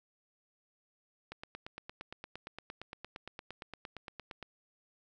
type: click train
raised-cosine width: 0.3 ms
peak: -27 dBFS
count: 28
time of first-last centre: 1.32-4.427 s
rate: 8.69 Hz
effects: none